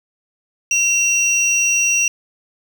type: tone pair together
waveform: triangle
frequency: 2728 / 5780 Hz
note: F7 / F#8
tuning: -41 / -41 cents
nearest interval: octave + minor second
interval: 1300 cents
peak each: -15 dBFS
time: 0.71-2.08 s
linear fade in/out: 2 ms
effects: 8-bit